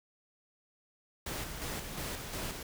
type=noise with tremolo; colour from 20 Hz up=pink; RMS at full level=-38 dBFS; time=1.26-2.63 s; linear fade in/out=5 ms; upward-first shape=square; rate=2.8 Hz; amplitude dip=40%; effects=none